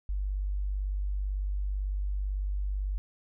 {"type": "tone", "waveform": "sine", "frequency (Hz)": 49, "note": "G1", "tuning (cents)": 0, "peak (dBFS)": -28, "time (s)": [0.09, 2.98], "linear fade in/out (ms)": 0, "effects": []}